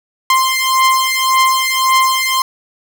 sawtooth beating tone pair, 1046.5 / 1048.3 Hz, C6 / C6, 0 / +3 cents, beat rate 1.8 Hz, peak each -10 dBFS, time 0.3-2.42 s, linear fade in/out 2 ms, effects none

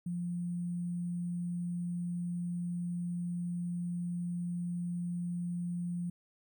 sine tone with sample-and-hold, 174.61 Hz, F3, in tune, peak -33 dBFS, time 0.06-6.1 s, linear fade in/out 5 ms, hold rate 8820 Hz, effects none

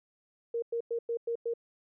sine tone bursts, 466.2 Hz, A#4, in tune, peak -29 dBFS, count 6, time 0.54-1.538 s, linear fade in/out 5 ms, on 83 ms, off 100 ms, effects none

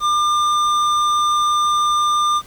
sine tone with hard clipping, 1199 Hz, D6, 36 cents sharp, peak -16 dBFS, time 0-2.42 s, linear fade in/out 50 ms, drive 11 dB, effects pink hiss -44 dBFS RMS until 2.46 s

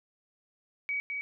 sine tone with echo, 2267 Hz, C#7, 38 cents sharp, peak -29 dBFS, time 0.89-1 s, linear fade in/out 0 ms, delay 210 ms, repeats 1, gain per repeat -3 dB, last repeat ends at 1.21 s, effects none

